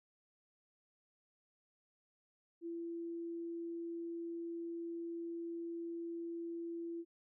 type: tone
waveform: sine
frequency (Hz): 337.1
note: E4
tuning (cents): +39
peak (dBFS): -40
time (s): 2.61-7.05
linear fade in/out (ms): 50
effects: none